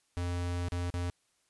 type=tone with dropouts; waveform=square; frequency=88 Hz; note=F2; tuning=14 cents sharp; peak=-32 dBFS; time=0.17-1.1 s; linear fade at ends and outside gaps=0 ms; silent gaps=0.685-0.721 / 0.902-0.94 s; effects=white hiss -73 dBFS RMS until 1.49 s + resampled to 24000 Hz